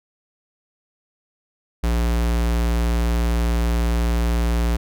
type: tone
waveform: square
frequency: 58.27 Hz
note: A#1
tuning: in tune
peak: -18 dBFS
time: 1.83-4.77 s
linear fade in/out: 10 ms
effects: none